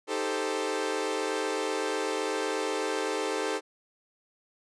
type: chord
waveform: sawtooth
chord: A half-diminished seventh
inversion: second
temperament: equal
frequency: 311.1 / 392 / 440 / 523.3 Hz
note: Eb4 / G4 / A4 / C5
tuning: 0 / 0 / 0 / 0 cents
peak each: -32 / -30 / -28 / -31 dBFS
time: 0.07-3.61 s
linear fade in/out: 50 ms
effects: resampled to 22050 Hz